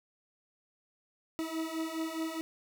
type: beating tone pair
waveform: 40% pulse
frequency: 319.6 / 324.4 Hz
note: D#4 / E4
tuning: +47 / -28 cents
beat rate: 4.8 Hz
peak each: -37 / -35 dBFS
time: 1.39-2.41 s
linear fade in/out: 0 ms
effects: none